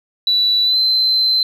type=tone with pitch glide; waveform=sine; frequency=3951 to 4079 Hz; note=B7 to C8; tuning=0 to -45 cents; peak=-11 dBFS; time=0.27-1.43 s; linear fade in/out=2 ms; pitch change=+55 cents; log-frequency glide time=0.64-0.77 s; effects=tanh soft clip ceiling -7 dBFS